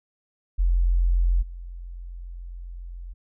sine tone with level steps, 43.65 Hz, F1, in tune, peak -17 / -34 dBFS, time 0.58-3.14 s, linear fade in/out 20 ms, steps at 1.41 s, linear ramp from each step 20 ms, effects none

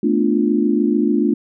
sine chord, B half-diminished seventh, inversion third, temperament equal, 220 / 246.9 / 293.7 / 349.2 Hz, A3 / B3 / D4 / F4, 0 / 0 / 0 / 0 cents, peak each -18 / -21 / -18 / -20 dBFS, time 0.03-1.34 s, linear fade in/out 5 ms, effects none

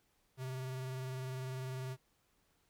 square tone with vibrato, 130 Hz, C3, 11 cents flat, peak -40 dBFS, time 0.37-1.97 s, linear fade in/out 50 ms, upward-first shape sine, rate 20 Hz, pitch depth 36 cents each way, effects pink hiss -75 dBFS RMS until 2.69 s

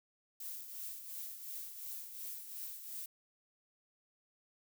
violet noise with tremolo, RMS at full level -43 dBFS, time 0.4-3.06 s, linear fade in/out 5 ms, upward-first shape triangle, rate 2.8 Hz, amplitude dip 60%, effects none

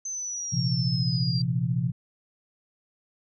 sine exponential sweep, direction down, 6220 to 4701 Hz, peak -30 dBFS, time 0.05-1.42 s, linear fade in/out 5 ms
sine chord, Bb suspended second, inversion none, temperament equal with one note detuned, 116.54 / 130.81 / 170.13 Hz, Bb2 / C3 / F3, 0 / 0 / -45 cents, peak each -29 / -26 / -28 dBFS, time 0.52-1.92 s, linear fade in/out 20 ms
effects none

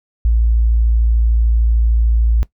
sine tone, 56.7 Hz, A#1, 47 cents flat, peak -10 dBFS, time 0.25-2.43 s, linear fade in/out 0 ms, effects noise-tail reverb RT60 0.1 s tail -18 dB re dry

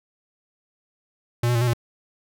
square tone with pitch steps, 119.2 / 121.9 / 116.6 / 123.6 / 117.8 Hz, A#2 / B2 / A#2 / B2 / A#2, +39 / -22 / +1 / +2 / +19 cents, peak -19 dBFS, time 1.43-1.735 s, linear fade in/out 5 ms, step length 61 ms, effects none

